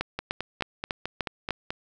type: two click trains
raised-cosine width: 0.3 ms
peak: -11 / -14 dBFS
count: 6 / 8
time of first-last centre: 0.01-1.507 / 0.19-1.705 s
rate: 3.34 / 4.62 Hz
effects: none